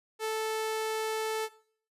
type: tone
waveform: sawtooth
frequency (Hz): 438.8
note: A4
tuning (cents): -5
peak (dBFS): -26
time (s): 0.19-1.49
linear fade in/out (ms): 50
effects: noise-tail reverb RT60 0.5 s tail -17 dB re dry + resampled to 32000 Hz